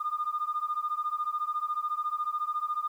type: beating tone pair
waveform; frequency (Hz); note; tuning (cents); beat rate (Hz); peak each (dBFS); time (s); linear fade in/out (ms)
sine; 1209 / 1223; D6 / D#6; +50 / -30; 14; -31; 0-2.88; 10
effects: tanh soft clip ceiling -21 dBFS + 10-bit